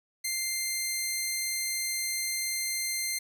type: tone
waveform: 10% pulse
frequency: 2093 Hz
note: C7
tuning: in tune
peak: -20 dBFS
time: 0.24-3.19 s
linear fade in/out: 10 ms
effects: none